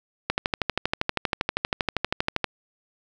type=click train; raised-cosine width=0.3 ms; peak=-6 dBFS; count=28; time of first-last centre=0.3-2.443 s; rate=12.6 Hz; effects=none